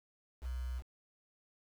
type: tone with quantisation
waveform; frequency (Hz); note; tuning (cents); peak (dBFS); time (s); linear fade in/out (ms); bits
sine; 62.8; B1; +30; -36; 0.41-0.83; 50; 9
effects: none